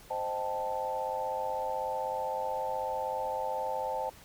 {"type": "chord", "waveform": "sine", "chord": "A half-diminished seventh", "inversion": "first", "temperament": "equal", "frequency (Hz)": [523.3, 622.3, 784, 880], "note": ["C5", "Eb5", "G5", "A5"], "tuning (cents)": [0, 0, 0, 0], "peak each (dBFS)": [-36, -39, -38, -34], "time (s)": [0.1, 4.1], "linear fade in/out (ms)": 10, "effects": ["pink hiss -54 dBFS RMS until 4.24 s"]}